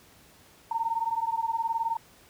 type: beating tone pair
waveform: sine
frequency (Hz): 903 / 922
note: A5 / A#5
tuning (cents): +45 / -19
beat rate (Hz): 19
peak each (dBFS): -29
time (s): 0.71-1.97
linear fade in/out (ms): 5
effects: pink hiss -56 dBFS RMS until 2.29 s + high-pass 60 Hz 12 dB/octave